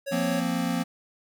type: tone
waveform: square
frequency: 554.4 Hz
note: C#5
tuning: in tune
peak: -30 dBFS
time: 0.06-0.41 s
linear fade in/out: 20 ms
type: chord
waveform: square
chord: F suspended fourth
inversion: none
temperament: equal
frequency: 174.61 / 233.1 / 261.6 Hz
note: F3 / Bb3 / C4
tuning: 0 / 0 / 0 cents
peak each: -30 dBFS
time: 0.11-0.84 s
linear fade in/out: 20 ms
effects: none